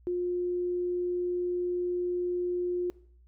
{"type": "tone", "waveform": "sine", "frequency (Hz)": 355.6, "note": "F4", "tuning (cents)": 31, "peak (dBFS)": -27, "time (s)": [0.07, 2.9], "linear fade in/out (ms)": 0, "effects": ["noise-tail reverb RT60 0.6 s tail -21 dB re dry", "added 60 Hz sine -55 dBFS peak until 3.27 s"]}